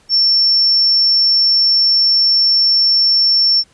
sine tone, 5420 Hz, E8, 47 cents sharp, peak -9 dBFS, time 0.09-3.64 s, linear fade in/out 50 ms, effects pink hiss -52 dBFS RMS until 3.73 s + resampled to 22050 Hz

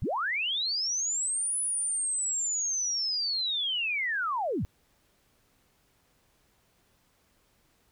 sine linear two-way sweep, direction up then down, 53.2 to 10030 to 53.2 Hz, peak -27 dBFS, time 0.02-4.65 s, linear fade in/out 0 ms, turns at 1.58 s, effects pink hiss -68 dBFS RMS until 7.91 s

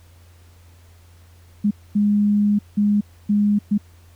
sine tone bursts at uneven times, 206.4 Hz, G#3, 10 cents flat, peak -14 dBFS, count 5, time 1.64-1.71 / 1.95-2.59 / 2.77-3.01 / 3.29-3.59 / 3.71-3.78 s, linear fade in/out 10 ms, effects added 86 Hz sine -46 dBFS peak until 4.15 s + pink hiss -56 dBFS RMS until 4.15 s

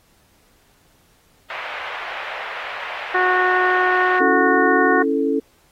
white band-pass noise, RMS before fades -30 dBFS, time 1.5-4.19 s, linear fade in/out 2 ms, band 570 to 2400 Hz, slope 24 dB/octave
harmonic tone, 366.3 Hz, F#4, 17 cents flat, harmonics 1 / 2 / 3 / 4 / 5, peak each -21 / -21 / -21 / -21 / -21 dBFS, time 3.14-5.03 s, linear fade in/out 10 ms
sine chord, A major, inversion first, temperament equal, 277.2 / 329.6 / 440 Hz, C#4 / E4 / A4, 0 / 0 / 0 cents, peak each -20 / -24 / -20 dBFS, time 4.2-5.4 s, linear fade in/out 10 ms
effects pink hiss -58 dBFS RMS until 5.71 s + AAC 48 kbps

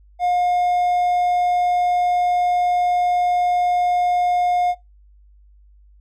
triangle tone, 714 Hz, F5, 38 cents sharp, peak -14 dBFS, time 0.19-4.75 s, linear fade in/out 50 ms, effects noise-tail reverb RT60 0.2 s tail -22 dB re dry + added 50 Hz sine -47 dBFS peak until 6 s

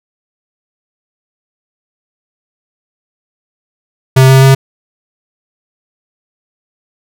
square tone with pitch steps, 131.7 / 133.08 / 134.47 Hz, C3 / C3 / C3, +12 / +30 / +48 cents, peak -3 dBFS, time 4.16-4.55 s, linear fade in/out 10 ms, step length 130 ms, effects none

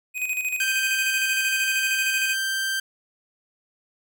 square tone with tremolo, 2501 Hz, D#7, 8 cents sharp, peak -23 dBFS, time 0.14-2.36 s, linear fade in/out 50 ms, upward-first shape square, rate 13 Hz, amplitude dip 55%
sawtooth tone, 1568 Hz, G6, in tune, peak -20 dBFS, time 0.6-2.8 s, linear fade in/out 5 ms
effects none

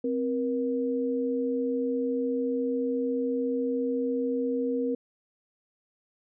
sine tone pair together, 261.6 / 475.6 Hz, C4 / A#4, 0 / +35 cents, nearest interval minor seventh, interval 1035 cents, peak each -28 dBFS, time 0.04-4.95 s, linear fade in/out 5 ms, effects none

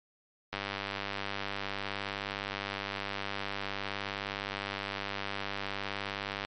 click train, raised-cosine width 0.3 ms, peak -18 dBFS, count 590, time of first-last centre 0.53-6.45 s, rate 99.5 Hz, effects MP3 48 kbps

